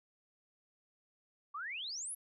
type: exponential sweep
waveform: sine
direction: up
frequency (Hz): 1100 to 11570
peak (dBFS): -39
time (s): 1.54-2.15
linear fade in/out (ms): 10
effects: none